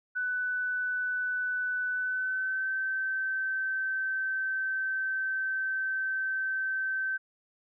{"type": "tone with pitch glide", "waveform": "sine", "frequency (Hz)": [1495, 1545], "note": ["F#6", "G6"], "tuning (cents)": [17, -26], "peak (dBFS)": -28, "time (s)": [0.15, 7.18], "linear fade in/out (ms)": 20, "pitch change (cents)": 57, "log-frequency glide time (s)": [1.91, 2.7], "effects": []}